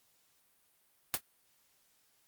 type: noise with exponential decay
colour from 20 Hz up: white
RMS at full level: -26 dBFS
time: 1.14-1.21 s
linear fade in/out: 0 ms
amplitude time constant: 15 ms
effects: white hiss -71 dBFS RMS until 2.27 s + Opus 48 kbps